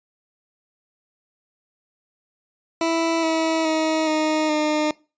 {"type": "tone with pitch steps", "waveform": "20% pulse", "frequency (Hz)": [329.6, 323, 316.5, 310.2, 304], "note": ["E4", "E4", "D#4", "D#4", "D#4"], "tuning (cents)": [0, -35, 30, -5, -40], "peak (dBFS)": -14, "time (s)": [2.81, 4.91], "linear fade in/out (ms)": 2, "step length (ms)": 420, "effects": ["noise-tail reverb RT60 0.3 s tail -22 dB re dry", "resampled to 16000 Hz"]}